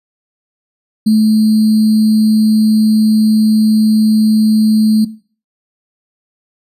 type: tone with sample-and-hold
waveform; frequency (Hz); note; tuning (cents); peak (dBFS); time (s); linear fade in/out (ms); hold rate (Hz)
sine; 217; A3; -24; -6; 1.06-5.05; 10; 4410
effects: noise-tail reverb RT60 0.4 s tail -17 dB re dry + resampled to 32000 Hz